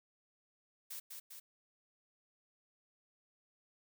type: noise with echo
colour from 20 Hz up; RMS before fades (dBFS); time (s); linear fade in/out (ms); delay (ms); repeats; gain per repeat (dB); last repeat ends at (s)
blue; -45; 0.9-1; 10; 200; 2; -3; 1.4
effects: none